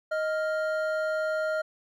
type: tone pair together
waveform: triangle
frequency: 625.5 / 1396.9 Hz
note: D#5 / F6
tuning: +9 / 0 cents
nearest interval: octave + major second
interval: 1391 cents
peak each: -25 / -30 dBFS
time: 0.11-1.62 s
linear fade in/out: 10 ms
effects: none